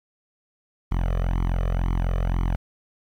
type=tone with flanger; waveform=sawtooth; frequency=43.65 Hz; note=F1; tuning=in tune; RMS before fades=-23 dBFS; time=0.91-2.56 s; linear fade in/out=10 ms; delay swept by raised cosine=0.92 to 1.68 ms; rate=2 Hz; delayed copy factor=+0.95; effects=low-pass 2000 Hz 12 dB/octave + 9-bit